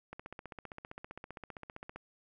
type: click train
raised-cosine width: 0.5 ms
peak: -29 dBFS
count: 29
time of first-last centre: 0.13-1.96 s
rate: 15.3 Hz
effects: none